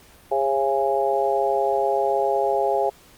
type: harmonic tone with a mistuned harmonic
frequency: 136 Hz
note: C#3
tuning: 33 cents flat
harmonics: 3 / 4 / 5 / 6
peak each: -24 / -24 / -24 / -24 dBFS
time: 0.31-2.9 s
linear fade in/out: 10 ms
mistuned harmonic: 6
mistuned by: +23 cents
effects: pink hiss -51 dBFS RMS until 3.17 s + Opus 48 kbps